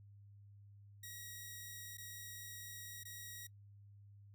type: tone with dropouts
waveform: 5% pulse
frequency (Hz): 1904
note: A#6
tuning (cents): +36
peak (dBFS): -38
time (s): 1.03-3.47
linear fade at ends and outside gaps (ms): 5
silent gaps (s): 1.972-1.981 / 3.035-3.052
effects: noise-tail reverb RT60 0.1 s tail -24 dB re dry + added 101 Hz sine -57 dBFS peak until 4.34 s